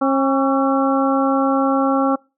harmonic tone with a mistuned harmonic, 270 Hz, C#4, 45 cents flat, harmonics 1 / 2 / 3 / 4 / 5, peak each -17 / -20 / -22 / -23 / -24 dBFS, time 0.01-2.16 s, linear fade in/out 10 ms, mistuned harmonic 4, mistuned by +68 cents, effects noise-tail reverb RT60 0.3 s tail -26 dB re dry

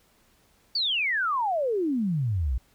sine exponential sweep, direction down, 4689 to 56.2 Hz, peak -23 dBFS, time 0.75-2.58 s, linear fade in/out 5 ms, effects pink hiss -63 dBFS RMS until 2.74 s

